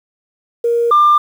sine tone pair in turn, 470 / 1193.9 Hz, A#4 / D6, +14 / +28 cents, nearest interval octave + major third, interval 1614 cents, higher second, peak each -11 / -5 dBFS, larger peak second, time 0.64-0.91 / 0.91-1.18 s, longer neither, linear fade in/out 5 ms, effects tanh soft clip ceiling -4 dBFS + 7-bit

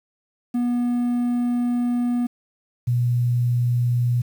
triangle / sine tone pair in turn, 242.5 / 121.52 Hz, B3 / B2, -31 / -28 cents, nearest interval octave, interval 1197 cents, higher first, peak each -17 / -17 dBFS, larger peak neither, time 0.54-2.27 / 2.87-4.22 s, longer first, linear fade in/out 10 ms, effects 8-bit

